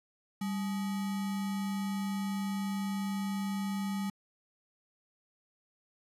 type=tone with sample-and-hold; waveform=sine; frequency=197.1 Hz; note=G3; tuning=10 cents sharp; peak=-31 dBFS; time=0.41-4.1 s; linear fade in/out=5 ms; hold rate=1050 Hz; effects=resampled to 32000 Hz